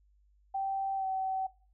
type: tone with pitch glide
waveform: sine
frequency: 778 to 762.4 Hz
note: G5 to G5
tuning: -13 to -48 cents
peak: -30 dBFS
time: 0.54-1.47 s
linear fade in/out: 10 ms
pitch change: -35 cents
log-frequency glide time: 0.96-1.06 s
effects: noise-tail reverb RT60 0.4 s tail -20 dB re dry + added 50 Hz sine -63 dBFS peak until 1.73 s